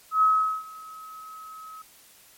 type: tone with ADSR envelope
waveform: sine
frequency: 1280 Hz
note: D#6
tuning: 49 cents sharp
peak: -15 dBFS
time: 0.11-1.82 s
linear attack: 110 ms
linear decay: 410 ms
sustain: -24 dB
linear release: 4 ms
effects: white hiss -54 dBFS RMS until 2.37 s + MP3 64 kbps